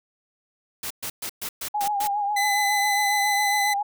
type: noise bursts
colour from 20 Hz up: white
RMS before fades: -31 dBFS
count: 7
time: 0.83-2.075 s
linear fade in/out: 5 ms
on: 75 ms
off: 120 ms
type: tone with vibrato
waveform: sine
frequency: 819 Hz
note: G#5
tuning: 24 cents flat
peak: -22 dBFS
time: 1.74-3.83 s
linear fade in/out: 10 ms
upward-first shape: triangle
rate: 7.3 Hz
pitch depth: 61 cents each way
type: tone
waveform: sawtooth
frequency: 2014 Hz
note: B6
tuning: 33 cents sharp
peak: -19 dBFS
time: 2.36-3.74 s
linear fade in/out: 10 ms
effects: none